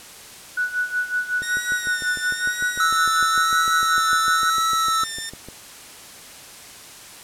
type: tone with tremolo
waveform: sine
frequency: 1477 Hz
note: F#6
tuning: 3 cents flat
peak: -18 dBFS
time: 0.57-4.5 s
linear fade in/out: 5 ms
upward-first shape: sine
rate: 5.4 Hz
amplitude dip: 80%
type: tone with vibrato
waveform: 10% pulse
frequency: 1849 Hz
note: A#6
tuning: 15 cents flat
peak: -19 dBFS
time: 1.42-5.3 s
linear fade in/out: 10 ms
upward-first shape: sine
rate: 1 Hz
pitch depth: 56 cents each way
type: click train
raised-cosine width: 2 ms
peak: -24 dBFS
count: 28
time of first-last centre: 1.42-5.486 s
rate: 6.64 Hz
type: tone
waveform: square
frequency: 1313 Hz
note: E6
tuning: 7 cents flat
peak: -19 dBFS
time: 2.8-5.04 s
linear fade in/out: 2 ms
effects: white hiss -41 dBFS RMS until 7.23 s + low-pass 11000 Hz 12 dB/octave